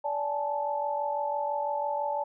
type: tone cluster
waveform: sine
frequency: 579 / 833 / 879 Hz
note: D5 / G#5 / A5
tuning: -25 / +5 / -2 cents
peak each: -32 / -35 / -30 dBFS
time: 0.04-2.24 s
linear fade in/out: 10 ms
effects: none